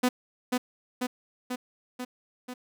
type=tone with echo; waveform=sawtooth; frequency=250 Hz; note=B3; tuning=21 cents sharp; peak=-17 dBFS; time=0.03-0.09 s; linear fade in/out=10 ms; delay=490 ms; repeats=5; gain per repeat=-3 dB; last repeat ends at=2.54 s; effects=none